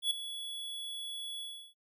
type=tone with ADSR envelope; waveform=square; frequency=3387 Hz; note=G#7; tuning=33 cents sharp; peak=-26 dBFS; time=0.02-1.74 s; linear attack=89 ms; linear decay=3 ms; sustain=-13 dB; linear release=340 ms; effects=noise-tail reverb RT60 0.1 s tail -18 dB re dry